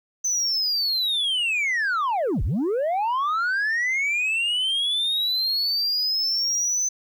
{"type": "linear two-way sweep", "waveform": "sine", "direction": "down then up", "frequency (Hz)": [6150, 31.69, 6150], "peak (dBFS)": -18, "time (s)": [0.24, 6.89], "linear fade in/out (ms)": 10, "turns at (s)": 2.43, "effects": ["tanh soft clip ceiling -20 dBFS", "10-bit"]}